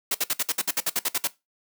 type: noise bursts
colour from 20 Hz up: white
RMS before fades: -24 dBFS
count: 13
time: 0.11-1.274 s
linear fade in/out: 5 ms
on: 36 ms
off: 58 ms
effects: noise-tail reverb RT60 0.2 s tail -18 dB re dry + high-pass 200 Hz 12 dB/octave